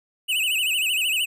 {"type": "tone with vibrato", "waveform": "square", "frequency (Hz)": 2757, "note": "F7", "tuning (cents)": -23, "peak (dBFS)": -21, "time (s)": [0.28, 1.26], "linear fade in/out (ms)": 20, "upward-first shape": "sine", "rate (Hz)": 13, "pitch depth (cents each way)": 160, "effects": []}